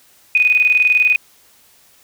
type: tone with tremolo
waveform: sine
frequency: 2489 Hz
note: D#7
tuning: in tune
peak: -8 dBFS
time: 0.35-1.16 s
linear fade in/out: 2 ms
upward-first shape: square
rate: 20 Hz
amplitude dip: 55%
effects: white hiss -51 dBFS RMS until 2.03 s